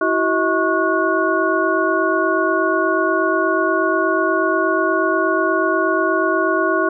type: tone cluster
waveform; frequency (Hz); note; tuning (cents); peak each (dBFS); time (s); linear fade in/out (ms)
sine; 329.4 / 377.7 / 638 / 1101 / 1456; E4 / F#4 / D#5 / C#6 / F#6; -1 / +36 / +43 / -12 / -28; -21; 0.01-6.89; 5
effects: none